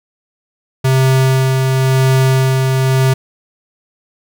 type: tone with tremolo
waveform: square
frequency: 131.8 Hz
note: C3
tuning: 13 cents sharp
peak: -9 dBFS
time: 0.84-3.14 s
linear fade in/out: 10 ms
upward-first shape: sine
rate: 0.95 Hz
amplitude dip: 30%
effects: none